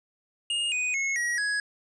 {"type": "tone with pitch steps", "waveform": "square", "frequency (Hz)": [2841, 2488, 2178, 1907.1, 1669.9], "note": ["F7", "D#7", "C#7", "A#6", "G#6"], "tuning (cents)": [29, -1, -31, 39, 9], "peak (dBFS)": -26, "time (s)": [0.5, 1.6], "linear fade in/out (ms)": 2, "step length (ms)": 220, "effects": ["resampled to 22050 Hz"]}